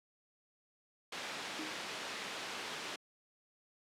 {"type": "low-pass noise", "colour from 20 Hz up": "white", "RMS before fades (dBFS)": -43, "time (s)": [1.12, 2.96], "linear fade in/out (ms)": 5, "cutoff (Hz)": 3500, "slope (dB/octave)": 12}
{"type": "tone with exponential decay", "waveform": "sine", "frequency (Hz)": 311.1, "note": "D#4", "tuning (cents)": 0, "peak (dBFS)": -38, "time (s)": [1.59, 1.88], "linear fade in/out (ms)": 1, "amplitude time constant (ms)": 62}
{"effects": ["high-pass 200 Hz 12 dB/octave", "low-pass 12000 Hz 12 dB/octave"]}